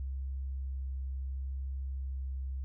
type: tone with vibrato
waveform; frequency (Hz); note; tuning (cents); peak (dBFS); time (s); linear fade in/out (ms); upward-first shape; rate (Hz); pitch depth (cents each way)
sine; 66.5; C2; +29; -34; 0-2.64; 0; sine; 0.74; 8
effects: none